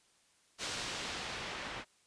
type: noise with low-pass filter sweep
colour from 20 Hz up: white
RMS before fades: -41 dBFS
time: 0.58-1.85 s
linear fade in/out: 50 ms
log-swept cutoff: 6100 to 2300 Hz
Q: 0.76
effects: white hiss -69 dBFS RMS until 2.06 s + resampled to 22050 Hz